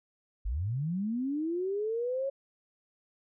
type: linear sweep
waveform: sine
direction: up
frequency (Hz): 43.37 to 554.4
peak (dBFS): -29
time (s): 0.45-2.3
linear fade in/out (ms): 10
effects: none